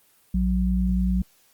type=tone pair together; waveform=sine; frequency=58.27 / 185 Hz; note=A#1 / F#3; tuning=0 / 0 cents; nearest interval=octave + minor sixth; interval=2000 cents; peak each=-22 dBFS; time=0.34-1.22 s; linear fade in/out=5 ms; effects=white hiss -60 dBFS RMS until 1.53 s + Opus 24 kbps